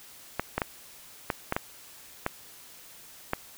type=clicks; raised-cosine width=0.5 ms; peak=-11 dBFS; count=8; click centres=0.396 / 0.58 / 0.618 / 1.302 / 1.524 / 1.565 / 2.264 / 3.334 s; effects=white hiss -50 dBFS RMS until 3.57 s